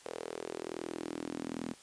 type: tone with high-pass filter sweep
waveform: sawtooth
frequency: 41.2 Hz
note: E1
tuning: in tune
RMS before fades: -41 dBFS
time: 0.05-1.74 s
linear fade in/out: 10 ms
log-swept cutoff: 480 to 240 Hz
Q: 3.6
effects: white hiss -57 dBFS RMS until 1.82 s + resampled to 22050 Hz